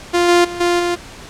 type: tone with level steps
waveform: sawtooth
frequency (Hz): 349.2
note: F4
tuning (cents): 0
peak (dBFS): -8 / -5 / -21 / -9 / -12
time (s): 0.13-0.96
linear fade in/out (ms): 20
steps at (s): 0.28 / 0.44 / 0.6 / 0.79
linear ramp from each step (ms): 10
effects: pink hiss -36 dBFS RMS until 1.29 s + low-pass 8000 Hz 12 dB/octave